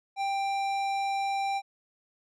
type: tone with tanh clipping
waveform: sine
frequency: 788 Hz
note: G5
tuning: 9 cents sharp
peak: -29 dBFS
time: 0.16-1.62 s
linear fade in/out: 50 ms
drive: 15 dB
effects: none